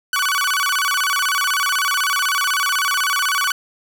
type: tone with vibrato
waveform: sawtooth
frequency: 1300 Hz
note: E6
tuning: 24 cents flat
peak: -13 dBFS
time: 0.13-3.52 s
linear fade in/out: 2 ms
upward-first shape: square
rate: 16 Hz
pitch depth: 240 cents each way
effects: none